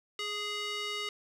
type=tone with band-pass filter; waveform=square; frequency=415.3 Hz; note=G#4; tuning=in tune; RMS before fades=-36 dBFS; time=0.19-1.09 s; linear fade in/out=2 ms; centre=3100 Hz; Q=1.5; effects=none